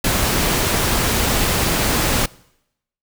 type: noise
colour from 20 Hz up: pink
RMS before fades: -18 dBFS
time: 0.04-2.26 s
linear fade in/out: 5 ms
effects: noise-tail reverb RT60 0.8 s tail -23 dB re dry